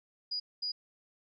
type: tone bursts at uneven times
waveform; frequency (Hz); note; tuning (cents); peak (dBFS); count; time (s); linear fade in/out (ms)
sine; 4900; D#8; -27; -32; 2; 0.31-0.4 / 0.62-0.72; 10
effects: none